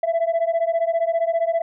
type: beating tone pair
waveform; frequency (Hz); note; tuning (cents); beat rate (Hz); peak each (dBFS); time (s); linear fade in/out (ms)
sine; 659.3 / 674.3; E5 / E5; 0 / +39; 15; -19 / -19; 0.03-1.62; 5
effects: tanh soft clip ceiling -15 dBFS